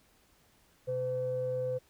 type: tone pair together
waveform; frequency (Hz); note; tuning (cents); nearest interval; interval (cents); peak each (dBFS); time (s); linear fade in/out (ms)
sine; 127.25 / 509; C3 / C5; -48 / -48; 2 octaves; 2400; -38 / -30; 0.87-1.79; 20
effects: tanh soft clip ceiling -24 dBFS + pink hiss -66 dBFS RMS until 1.89 s